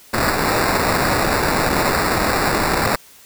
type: noise with sample-and-hold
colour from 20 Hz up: violet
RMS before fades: -18 dBFS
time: 0.13-2.96 s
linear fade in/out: 10 ms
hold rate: 3150 Hz
effects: white hiss -46 dBFS RMS until 3.25 s